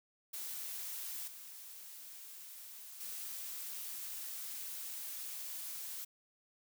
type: noise with level steps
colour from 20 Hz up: blue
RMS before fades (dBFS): -43 / -51 / -44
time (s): 0.33-6.05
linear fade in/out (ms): 10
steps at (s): 1.27 / 3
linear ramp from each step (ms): 10
effects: none